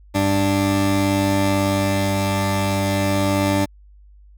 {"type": "tone pair together", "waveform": "20% pulse", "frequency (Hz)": [98.2, 294.3], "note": ["G2", "D4"], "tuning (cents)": [4, 4], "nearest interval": "octave + perfect fifth", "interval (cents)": 1900, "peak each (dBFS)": -15, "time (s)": [0.14, 3.66], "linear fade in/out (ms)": 20, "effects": ["added 50 Hz sine -44 dBFS peak until 4.37 s"]}